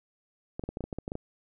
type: clicks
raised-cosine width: 2 ms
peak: -21 dBFS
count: 11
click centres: 0.595 / 0.638 / 0.69 / 0.771 / 0.807 / 0.84 / 0.928 / 0.986 / 1.079 / 1.119 / 1.154 s
effects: none